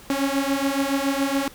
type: beating tone pair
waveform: sawtooth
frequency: 272 / 279.1 Hz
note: C#4 / C#4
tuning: -33 / +12 cents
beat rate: 7.1 Hz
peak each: -20 dBFS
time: 0.1-1.48 s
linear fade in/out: 2 ms
effects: pink hiss -46 dBFS RMS until 1.54 s